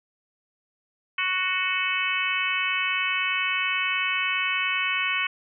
harmonic tone with a mistuned harmonic, 370.3 Hz, F#4, 1 cent sharp, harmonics 3 / 4 / 5 / 6 / 7 / 8, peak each -31 / -32 / -33 / -28 / -28 / -31 dBFS, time 1.18-5.27 s, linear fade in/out 5 ms, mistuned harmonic 8, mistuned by +28 cents, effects none

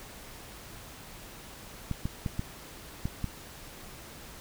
clicks, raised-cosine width 5 ms, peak -18 dBFS, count 6, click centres 1.913 / 2.055 / 2.262 / 2.394 / 3.055 / 3.243 s, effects pink hiss -47 dBFS RMS until 4.4 s

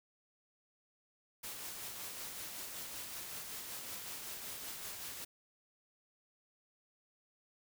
white noise with tremolo, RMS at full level -44 dBFS, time 1.43-5.25 s, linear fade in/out 10 ms, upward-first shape sine, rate 5.3 Hz, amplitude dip 30%, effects none

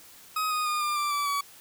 40% pulse tone with pitch steps, 1262 / 1240.3 / 1219 / 1198.1 / 1177.5 / 1157.3 / 1137.4 Hz, D#6 / D#6 / D#6 / D6 / D6 / D6 / C#6, +24 / -6 / -36 / +34 / +4 / -26 / +44 cents, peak -25 dBFS, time 0.36-1.41 s, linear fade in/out 5 ms, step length 150 ms, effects white hiss -51 dBFS RMS until 1.6 s

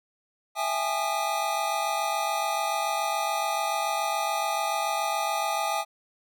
square tone cluster, 661 / 802 / 849 / 1223 Hz, E5 / G5 / G#5 / D#6, +5 / +39 / +38 / -30 cents, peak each -33 / -31 / -32 / -32 dBFS, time 0.55-5.85 s, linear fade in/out 50 ms, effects none

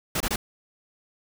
pink noise bursts, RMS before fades -26 dBFS, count 3, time 0.15-0.36 s, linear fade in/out 5 ms, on 54 ms, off 24 ms, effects none

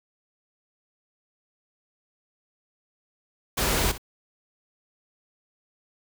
pink noise with echo, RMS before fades -24 dBFS, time 3.57-3.92 s, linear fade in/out 10 ms, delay 61 ms, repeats 1, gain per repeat -14 dB, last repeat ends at 3.981 s, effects none

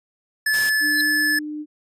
square tone, 1732 Hz, A6, 28 cents flat, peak -18 dBFS, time 0.46-1.39 s, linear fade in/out 5 ms
white noise, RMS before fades -30 dBFS, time 0.53-0.7 s, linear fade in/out 10 ms
sine tone with pitch glide, 298.5 to 301.4 Hz, D4 to D4, +28 to +45 cents, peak -27 dBFS, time 0.8-1.66 s, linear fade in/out 50 ms, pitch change +17 cents, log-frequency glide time 0.9-1.07 s
square tone with exponential growth, 4077 Hz, C8, 46 cents flat, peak -20 dBFS, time 0.9-1.01 s, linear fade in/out 2 ms, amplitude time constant 23 ms
effects resampled to 32000 Hz

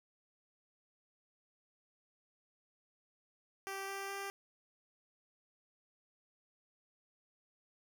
10% pulse tone with pitch steps, 390 / 392.7 / 395.4 Hz, G4 / G4 / G4, -9 / +3 / +15 cents, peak -32 dBFS, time 3.67-4.3 s, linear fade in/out 0 ms, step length 210 ms, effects 11-bit

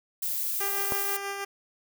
violet noise, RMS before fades -30 dBFS, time 0.22-1.17 s, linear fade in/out 5 ms
10% pulse tone with tremolo, 397.9 Hz, G4, 26 cents sharp, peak -22 dBFS, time 0.6-1.45 s, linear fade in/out 10 ms, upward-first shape sine, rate 6.2 Hz, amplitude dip 35%
click, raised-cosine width 1 ms, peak -16 dBFS, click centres 0.922 s
effects none

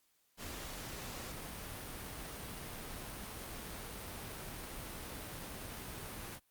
pink noise, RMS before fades -45 dBFS, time 0.37-6.4 s, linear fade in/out 50 ms, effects white hiss -75 dBFS RMS until 6.5 s + Opus 48 kbps

